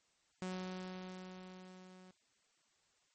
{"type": "tone with level ramp", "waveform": "sawtooth", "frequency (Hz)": 184.7, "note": "F#3", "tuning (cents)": -3, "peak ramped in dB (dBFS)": [-35, -53], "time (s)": [0.42, 2.11], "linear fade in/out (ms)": 0, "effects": ["white hiss -75 dBFS RMS until 3.14 s", "MP3 32 kbps"]}